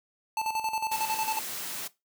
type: tone with tremolo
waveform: square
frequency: 880 Hz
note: A5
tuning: in tune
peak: -27 dBFS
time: 0.37-1.39 s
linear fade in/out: 2 ms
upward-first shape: square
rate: 11 Hz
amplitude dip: 65%
type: high-pass noise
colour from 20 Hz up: white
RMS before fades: -36 dBFS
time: 0.91-1.88 s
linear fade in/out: 10 ms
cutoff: 130 Hz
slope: 24 dB/octave
effects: noise-tail reverb RT60 0.2 s tail -18 dB re dry